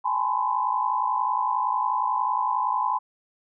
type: tone cluster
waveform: sine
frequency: 822 / 879 / 1001 / 1052 Hz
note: G#5 / A5 / B5 / C6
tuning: -18 / -2 / +23 / +9 cents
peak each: -30 / -29 / -24 / -30 dBFS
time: 0.04-2.99 s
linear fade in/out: 20 ms
effects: none